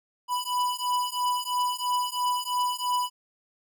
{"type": "beating tone pair", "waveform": "square", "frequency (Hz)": [987.8, 990.8], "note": ["B5", "B5"], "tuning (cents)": [0, 5], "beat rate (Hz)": 3, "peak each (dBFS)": -29, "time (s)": [0.28, 3.1], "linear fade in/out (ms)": 50, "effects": []}